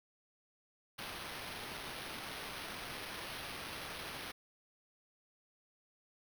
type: noise with sample-and-hold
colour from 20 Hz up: violet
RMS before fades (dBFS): -45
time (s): 0.98-4.32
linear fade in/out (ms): 10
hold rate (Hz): 7350
effects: none